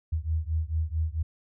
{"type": "beating tone pair", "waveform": "sine", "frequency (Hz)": [77.78, 82.28], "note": ["D#2", "E2"], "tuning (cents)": [0, -3], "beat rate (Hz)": 4.5, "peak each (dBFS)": [-28, -29], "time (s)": [0.12, 1.23], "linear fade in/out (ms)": 10, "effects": []}